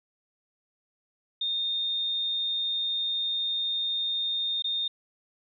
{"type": "tone with dropouts", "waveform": "sine", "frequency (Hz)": 3656, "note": "A#7", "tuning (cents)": -34, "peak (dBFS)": -26, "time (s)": [1.41, 4.88], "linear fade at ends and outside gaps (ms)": 5, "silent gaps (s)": [4.623, 4.642], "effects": []}